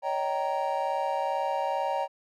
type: chord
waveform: triangle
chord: Eb dominant seventh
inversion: third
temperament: just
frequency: 560 / 622.3 / 777.8 / 933.4 Hz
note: Db5 / Eb5 / G5 / Bb5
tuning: +18 / 0 / -14 / +2 cents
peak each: -30 / -33 / -29 / -29 dBFS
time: 0.02-2.08 s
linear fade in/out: 50 ms
effects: none